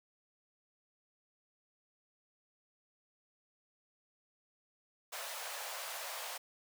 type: high-pass noise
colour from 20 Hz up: pink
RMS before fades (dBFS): -43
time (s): 5.12-6.38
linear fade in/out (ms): 10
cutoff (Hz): 540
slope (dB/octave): 48
effects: none